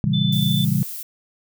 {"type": "chord", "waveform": "sine", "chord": "A# diminished seventh", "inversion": "none", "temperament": "just", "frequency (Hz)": [116.54, 139.85, 167.82, 201.4], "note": ["A#2", "C#3", "E3", "G3"], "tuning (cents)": [0, 16, 31, 47], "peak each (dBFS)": [-25, -21, -22, -22], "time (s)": [0.04, 0.83], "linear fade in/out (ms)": 0}
{"type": "tone", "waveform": "sine", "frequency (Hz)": 3520, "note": "A7", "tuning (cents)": 0, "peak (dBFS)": -24, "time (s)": [0.13, 0.65], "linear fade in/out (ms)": 10}
{"type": "noise", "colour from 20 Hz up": "violet", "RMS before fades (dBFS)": -32, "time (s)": [0.32, 1.03], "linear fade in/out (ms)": 5}
{"effects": []}